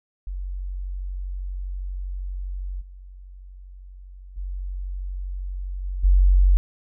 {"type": "tone with level steps", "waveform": "sine", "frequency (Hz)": 46.25, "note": "F#1", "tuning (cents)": 0, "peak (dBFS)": [-27, -39, -27, -25, -12], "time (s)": [0.27, 6.57], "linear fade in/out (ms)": 0, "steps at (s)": [2.8, 4.36, 5.83, 6.03], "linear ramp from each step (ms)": 20, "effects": []}